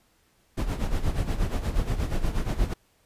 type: noise with tremolo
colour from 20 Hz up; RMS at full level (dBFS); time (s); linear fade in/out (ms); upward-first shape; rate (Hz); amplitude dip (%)
brown; -23; 0.57-2.74; 10; sine; 8.4; 70
effects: pink hiss -65 dBFS RMS until 3.05 s + resampled to 32000 Hz